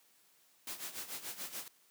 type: noise with tremolo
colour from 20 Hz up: white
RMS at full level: -41 dBFS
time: 0.67-1.68 s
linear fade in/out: 2 ms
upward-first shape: sine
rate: 6.9 Hz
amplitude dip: 75%
effects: white hiss -68 dBFS RMS until 1.9 s + high-pass 150 Hz 12 dB/octave